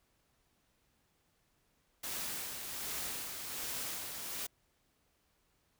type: noise with tremolo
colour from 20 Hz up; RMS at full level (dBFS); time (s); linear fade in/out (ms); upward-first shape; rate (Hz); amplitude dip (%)
white; -39; 2.03-4.47; 10; sine; 1.3; 40
effects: pink hiss -75 dBFS RMS until 5.79 s